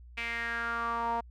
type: tone with band-pass filter sweep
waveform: sawtooth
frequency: 233.1 Hz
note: A#3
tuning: in tune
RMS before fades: -33 dBFS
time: 0.17-1.21 s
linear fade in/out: 10 ms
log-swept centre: 2400 to 840 Hz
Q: 5.4
effects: added 60 Hz sine -48 dBFS peak until 1.3 s